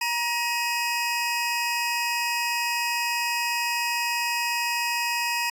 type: tone pair together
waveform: 25% pulse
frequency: 947 / 2527 Hz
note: A#5 / D#7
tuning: +27 / +26 cents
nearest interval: octave + perfect fourth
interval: 1699 cents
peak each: -23 dBFS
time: 0.01-5.5 s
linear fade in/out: 5 ms
effects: resampled to 32000 Hz